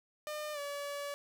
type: tone with pitch glide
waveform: sawtooth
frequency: 604 to 571.7 Hz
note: D5 to D5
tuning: +48 to -47 cents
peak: -34 dBFS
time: 0.27-1.14 s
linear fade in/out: 0 ms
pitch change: -95 cents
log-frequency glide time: 0.53-0.59 s
effects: none